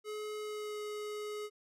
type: tone with pitch glide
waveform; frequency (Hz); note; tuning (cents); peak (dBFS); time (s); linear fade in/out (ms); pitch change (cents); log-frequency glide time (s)
square; 424.7 to 420.3; G#4 to G#4; +39 to +21; -39; 0.04-1.5; 50; -18; 0.39-0.81
effects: low-pass 12000 Hz 12 dB/octave